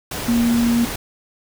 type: tone in noise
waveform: sine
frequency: 235.4 Hz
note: A#3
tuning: 17 cents sharp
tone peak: -14 dBFS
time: 0.28-0.85 s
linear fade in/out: 5 ms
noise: pink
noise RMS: -27 dBFS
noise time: 0.11-0.96 s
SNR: +10 dB
effects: none